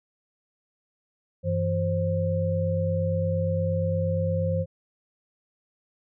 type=tone cluster; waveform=sine; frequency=95.9 / 164.5 / 528 Hz; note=G2 / E3 / C5; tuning=-37 / -3 / +16 cents; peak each=-26 / -28 / -27 dBFS; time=1.43-4.66 s; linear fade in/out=50 ms; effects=none

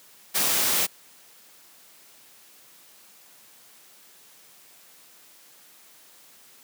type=noise; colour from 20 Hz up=white; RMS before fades=-23 dBFS; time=0.34-0.87 s; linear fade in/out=20 ms; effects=white hiss -53 dBFS RMS until 6.63 s + high-pass 150 Hz 12 dB/octave

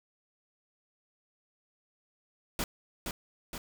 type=noise with echo; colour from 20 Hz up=pink; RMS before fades=-32 dBFS; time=2.59-2.64 s; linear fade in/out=2 ms; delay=470 ms; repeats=2; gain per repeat=-4 dB; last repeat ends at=3.58 s; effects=none

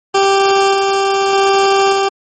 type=tone with tremolo; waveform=20% pulse; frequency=392 Hz; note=G4; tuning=in tune; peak=-4 dBFS; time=0.14-2.09 s; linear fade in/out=10 ms; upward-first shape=square; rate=0.84 Hz; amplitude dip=25%; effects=low-pass 10000 Hz 12 dB/octave + MP3 32 kbps

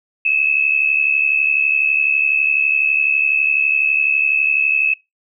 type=tone pair together; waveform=sine; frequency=2549 / 2621 Hz; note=D#7 / E7; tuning=+41 / -11 cents; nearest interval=unison; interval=48 cents; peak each=-17 / -15 dBFS; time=0.25-4.94 s; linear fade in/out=5 ms; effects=noise-tail reverb RT60 0.2 s tail -20 dB re dry

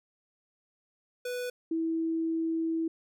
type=tone pair in turn; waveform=square / sine; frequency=493.9 / 326.2 Hz; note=B4 / E4; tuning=0 / -18 cents; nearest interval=perfect fifth; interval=718 cents; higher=first; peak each=-33 / -27 dBFS; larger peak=second; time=1.25-1.5 / 1.71-2.88 s; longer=second; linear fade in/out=5 ms; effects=none

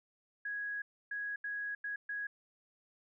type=tone bursts at uneven times; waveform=sine; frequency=1661.2 Hz; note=G#6; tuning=in tune; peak=-36 dBFS; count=5; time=0.45-0.82 / 1.11-1.36 / 1.44-1.75 / 1.84-1.96 / 2.09-2.27 s; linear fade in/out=5 ms; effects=none

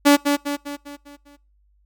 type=tone with echo; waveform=sawtooth; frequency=287.1 Hz; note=D4; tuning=39 cents flat; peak=-6 dBFS; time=0.05-0.17 s; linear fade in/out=20 ms; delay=200 ms; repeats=6; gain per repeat=-6 dB; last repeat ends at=1.37 s; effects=noise-tail reverb RT60 0.4 s tail -25 dB re dry + added 50 Hz sine -57 dBFS peak until 1.85 s

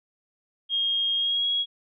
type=tone with pitch glide; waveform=sine; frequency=3244 to 3314 Hz; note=G#7 to G#7; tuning=-41 to -4 cents; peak=-22 dBFS; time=0.69-1.66 s; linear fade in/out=50 ms; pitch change=+37 cents; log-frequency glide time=1.16-1.46 s; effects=none

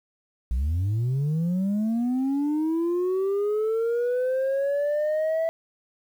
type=linear sweep; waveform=sine; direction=up; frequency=56.3 to 659 Hz; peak=-19 dBFS; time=0.51-5.49 s; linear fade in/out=0 ms; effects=tanh soft clip ceiling -21 dBFS + 9-bit

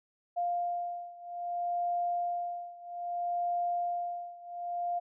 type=beating tone pair; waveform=sine; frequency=700 / 700.62 Hz; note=F5 / F5; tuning=+4 / +5 cents; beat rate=0.62 Hz; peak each=-33 / -35 dBFS; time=0.36-5 s; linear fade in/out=20 ms; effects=none

